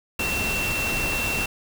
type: tone in noise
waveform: sine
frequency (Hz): 2707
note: E7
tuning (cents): +45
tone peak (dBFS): -25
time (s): 0.19-1.46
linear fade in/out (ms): 5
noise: pink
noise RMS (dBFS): -28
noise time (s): 0.19-1.46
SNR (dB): 0
effects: none